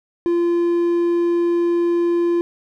triangle tone, 344.2 Hz, F4, 25 cents flat, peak -13 dBFS, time 0.26-2.41 s, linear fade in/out 0 ms, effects none

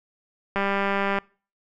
click train, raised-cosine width 0.5 ms, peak -10 dBFS, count 125, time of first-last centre 0.56-1.186 s, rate 198 Hz, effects noise-tail reverb RT60 0.4 s tail -26 dB re dry

